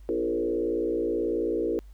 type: tone with frequency modulation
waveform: sine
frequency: 400 Hz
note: G4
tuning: 35 cents sharp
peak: -24 dBFS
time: 0.09-1.79 s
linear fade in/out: 0 ms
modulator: 58.6 Hz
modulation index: 1.7
effects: added 50 Hz sine -44 dBFS peak until 1.93 s + pink hiss -66 dBFS RMS until 1.93 s

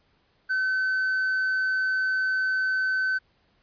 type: tone with tanh clipping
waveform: sine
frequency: 1525 Hz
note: G6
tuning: 48 cents flat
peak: -23 dBFS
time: 0.49-3.19 s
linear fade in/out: 20 ms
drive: 2 dB
effects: pink hiss -66 dBFS RMS until 3.62 s + resampled to 11025 Hz

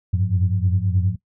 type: tone cluster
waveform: sine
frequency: 89.3 / 92.8 / 102.3 / 176.3 Hz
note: F2 / F#2 / G#2 / F3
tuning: +39 / +6 / -26 / +17 cents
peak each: -27 / -19 / -21 / -28 dBFS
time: 0.13-1.16 s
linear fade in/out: 10 ms
effects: noise-tail reverb RT60 0.1 s tail -20 dB re dry + tanh soft clip ceiling -7 dBFS

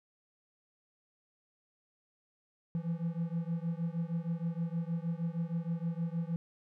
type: beating tone pair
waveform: triangle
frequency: 164.81 / 171.21 Hz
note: E3 / F3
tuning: 0 / -34 cents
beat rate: 6.4 Hz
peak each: -33 / -34 dBFS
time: 2.75-6.36 s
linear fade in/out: 0 ms
effects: none

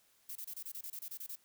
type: noise bursts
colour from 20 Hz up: violet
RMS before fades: -44 dBFS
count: 12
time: 0.29-1.356 s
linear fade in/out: 5 ms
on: 65 ms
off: 26 ms
effects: white hiss -70 dBFS RMS until 1.44 s

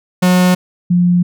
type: tone pair in turn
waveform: 45% pulse / sine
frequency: 181.4 / 176.75 Hz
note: F#3 / F3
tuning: -34 / +21 cents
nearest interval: unison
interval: 45 cents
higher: first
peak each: -8 dBFS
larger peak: neither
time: 0.22-0.55 / 0.9-1.23 s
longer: neither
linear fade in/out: 10 ms
effects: none

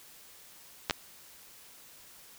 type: clicks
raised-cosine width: 0.2 ms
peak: -10 dBFS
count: 2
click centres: 0.898 / 0.909 s
effects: white hiss -54 dBFS RMS until 2.38 s

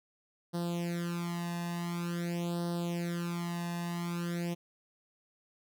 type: tone with flanger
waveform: sawtooth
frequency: 172.3 Hz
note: F3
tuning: 23 cents flat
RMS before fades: -35 dBFS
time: 0.53-4.55 s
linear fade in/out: 20 ms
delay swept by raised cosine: 0.21 to 1.12 ms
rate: 0.47 Hz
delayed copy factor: +0.9
effects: none

